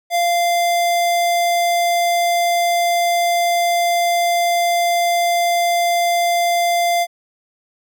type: tone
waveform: square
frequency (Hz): 693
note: F5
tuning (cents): -14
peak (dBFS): -15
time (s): 0.1-7.07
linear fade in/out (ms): 50
effects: none